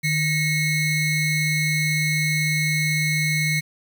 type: ring-modulated tone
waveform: square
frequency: 1017 Hz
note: C6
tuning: 50 cents flat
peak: -17 dBFS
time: 0.03-3.61 s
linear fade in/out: 20 ms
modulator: 1170 Hz
effects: 8-bit